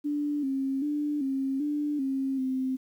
sine tone with pitch steps, 292.9 / 269.4 / 295.2 / 269.1 / 294.9 / 268.6 / 260.8 Hz, D4 / C#4 / D4 / C4 / D4 / C4 / C4, -5 / -49 / +9 / +49 / +7 / +46 / -5 cents, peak -26 dBFS, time 0.04-2.77 s, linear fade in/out 20 ms, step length 390 ms, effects 10-bit

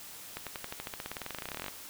accelerating click train, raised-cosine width 0.3 ms, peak -21 dBFS, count 28, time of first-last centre 0.37-1.683 s, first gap 97 ms, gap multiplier 0.94, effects white hiss -47 dBFS RMS until 1.89 s

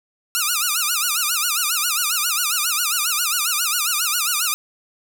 5% pulse tone with vibrato, 1313 Hz, E6, 7 cents flat, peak -7 dBFS, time 0.35-4.54 s, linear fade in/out 0 ms, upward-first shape sine, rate 7.4 Hz, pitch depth 190 cents each way, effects none

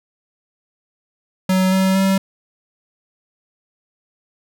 square tone with pitch steps, 187.1 / 189.82 / 192.58 Hz, F#3 / F#3 / G3, +20 / +45 / -30 cents, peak -14 dBFS, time 1.49-2.18 s, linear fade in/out 5 ms, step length 230 ms, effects none

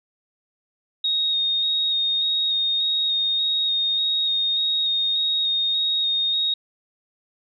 sine tone with vibrato, 3729 Hz, A#7, in tune, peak -19 dBFS, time 1.04-6.54 s, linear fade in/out 5 ms, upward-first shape square, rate 1.7 Hz, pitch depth 14 cents each way, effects none

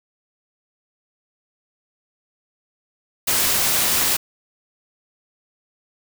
white noise, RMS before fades -19 dBFS, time 3.27-4.17 s, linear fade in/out 10 ms, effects none

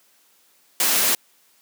white noise, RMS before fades -19 dBFS, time 0.8-1.15 s, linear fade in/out 2 ms, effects white hiss -59 dBFS RMS until 1.61 s + high-pass 200 Hz 12 dB/octave

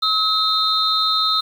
sine tone cluster, 1282 / 3684 / 4097 Hz, E6 / A#7 / C8, -49 / -21 / -37 cents, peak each -20 dBFS, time 0.02-1.41 s, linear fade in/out 10 ms, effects 7-bit

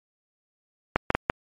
clicks, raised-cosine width 0.5 ms, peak -4 dBFS, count 4, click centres 0.96 / 1.104 / 1.15 / 1.299 s, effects MP3 64 kbps

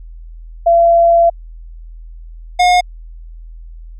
sine / square tone pair in turn, 679 / 718.6 Hz, F5 / F5, -49 / +49 cents, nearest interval minor second, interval 98 cents, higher second, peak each -6 / -8 dBFS, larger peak first, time 0.66-1.3 / 2.59-2.81 s, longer first, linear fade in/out 10 ms, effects added 41 Hz sine -30 dBFS peak until 3.99 s + low-pass 6000 Hz 12 dB/octave

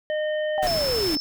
harmonic tone, 612 Hz, D#5, 29 cents flat, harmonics 1 / 3 / 5, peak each -23 / -33 / -39 dBFS, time 0.1-0.67 s, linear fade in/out 0 ms
sine linear sweep, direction down, 791 to 277.2 Hz, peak -23 dBFS, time 0.58-1.17 s, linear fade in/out 0 ms
pink noise, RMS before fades -31 dBFS, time 0.62-1.16 s, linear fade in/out 10 ms
sine tone, 5274 Hz, E8, in tune, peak -25 dBFS, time 0.67-1.2 s, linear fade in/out 0 ms
effects none

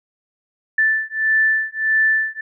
sine beating tone pair, 1760 / 1761.6 Hz, A6 / A6, 0 / +2 cents, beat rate 1.6 Hz, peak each -18 dBFS, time 0.78-2.41 s, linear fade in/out 5 ms, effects none

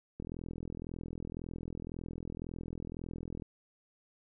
click train, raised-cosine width 3 ms, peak -28 dBFS, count 136, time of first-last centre 0.2-3.422 s, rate 41.9 Hz, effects none

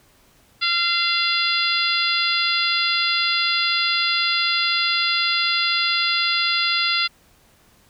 harmonic tone, 689 Hz, F5, 24 cents flat, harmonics 2 / 3 / 4 / 5 / 6 / 7, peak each -25 / -25 / -25 / -25 / -25 / -25 dBFS, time 0.61-7.08 s, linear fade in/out 20 ms, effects pink hiss -56 dBFS RMS until 7.89 s

